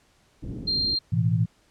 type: low-pass noise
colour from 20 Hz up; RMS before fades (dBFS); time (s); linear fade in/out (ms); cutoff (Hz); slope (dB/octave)
white; -35; 0.42-0.96; 20; 310; 24
type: tone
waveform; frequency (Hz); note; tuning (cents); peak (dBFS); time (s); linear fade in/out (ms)
sine; 4186; C8; 0; -22; 0.67-0.99; 10
type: chord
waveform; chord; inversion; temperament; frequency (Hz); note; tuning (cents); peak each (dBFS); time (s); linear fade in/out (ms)
sine; A suspended second; none; equal; 110 / 123.47 / 164.81; A2 / B2 / E3; 0 / 0 / 0; -23 / -25 / -24; 1.12-1.46; 10
effects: pink hiss -62 dBFS RMS until 1.7 s + low-pass 9000 Hz 12 dB/octave